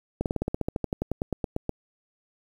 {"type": "slowing click train", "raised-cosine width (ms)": 2, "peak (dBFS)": -13, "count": 19, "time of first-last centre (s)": [0.21, 1.693], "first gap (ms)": 48, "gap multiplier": 1.06, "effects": ["8-bit"]}